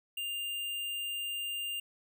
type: tone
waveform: square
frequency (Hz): 2800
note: F7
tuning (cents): +4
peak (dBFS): -35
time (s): 0.17-1.8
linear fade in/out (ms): 5
effects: none